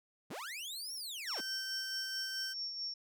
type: linear two-way sweep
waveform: sawtooth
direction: up then down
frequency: 86.4 to 5680 to 137 Hz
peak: -38 dBFS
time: 0.3-1.41 s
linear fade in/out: 10 ms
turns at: 0.94 s
type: tone with tremolo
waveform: sine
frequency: 5480 Hz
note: F8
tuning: 34 cents flat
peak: -36 dBFS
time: 1.27-2.94 s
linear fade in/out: 5 ms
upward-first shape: sine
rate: 4.6 Hz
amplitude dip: 45%
type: tone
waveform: sawtooth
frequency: 1548 Hz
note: G6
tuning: 22 cents flat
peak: -38 dBFS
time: 1.36-2.54 s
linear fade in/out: 20 ms
effects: none